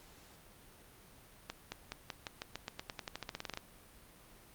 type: accelerating click train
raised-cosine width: 0.2 ms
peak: -22 dBFS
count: 21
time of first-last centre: 1.5-3.574 s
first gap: 220 ms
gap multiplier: 0.91
effects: pink hiss -59 dBFS RMS until 4.54 s + Opus 48 kbps